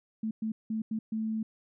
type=tone bursts at uneven times; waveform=sine; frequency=220 Hz; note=A3; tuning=in tune; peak=-29 dBFS; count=5; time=0.23-0.31 / 0.42-0.52 / 0.7-0.82 / 0.91-0.99 / 1.12-1.43 s; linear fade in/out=5 ms; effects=none